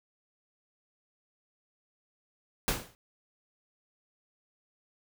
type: noise with exponential decay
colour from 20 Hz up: pink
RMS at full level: -25 dBFS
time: 2.68-2.95 s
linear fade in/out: 0 ms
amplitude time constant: 57 ms
effects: none